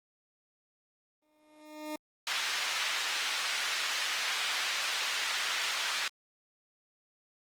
20% pulse tone with exponential growth, 304.9 Hz, D#4, 35 cents flat, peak -29 dBFS, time 1.22-1.96 s, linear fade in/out 5 ms, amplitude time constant 160 ms
pink band-pass noise, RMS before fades -33 dBFS, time 2.27-6.08 s, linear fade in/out 2 ms, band 1600 to 4900 Hz, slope 12 dB/octave
effects Opus 24 kbps

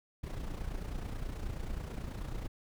brown noise with amplitude modulation, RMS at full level -36 dBFS, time 0.23-2.48 s, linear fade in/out 10 ms, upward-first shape sine, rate 29.3 Hz, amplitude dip 60%, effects none

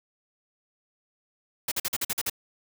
white noise bursts, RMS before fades -28 dBFS, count 8, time 1.68-2.298 s, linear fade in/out 5 ms, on 37 ms, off 46 ms, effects none

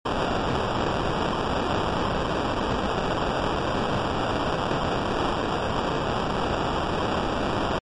violet noise with sample-and-hold, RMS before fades -25 dBFS, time 0.05-7.79 s, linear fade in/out 10 ms, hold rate 2100 Hz, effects low-pass 4000 Hz 12 dB/octave + MP3 48 kbps

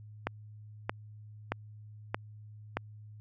click train, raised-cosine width 0.5 ms, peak -15 dBFS, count 5, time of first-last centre 0.27-2.77 s, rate 1.6 Hz, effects added 106 Hz sine -47 dBFS peak until 3.2 s

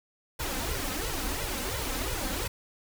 pink noise with flanger, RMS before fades -32 dBFS, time 0.39-2.48 s, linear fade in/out 10 ms, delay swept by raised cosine 2 to 3.9 ms, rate 2.9 Hz, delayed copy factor +0.85, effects none

